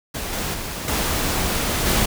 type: noise with level steps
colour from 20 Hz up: pink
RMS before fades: -28 / -25 / -29 / -22 / -19 dBFS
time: 0.14-2.06 s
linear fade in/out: 10 ms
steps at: 0.33 / 0.54 / 0.88 / 1.86 s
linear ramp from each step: 2 ms
effects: none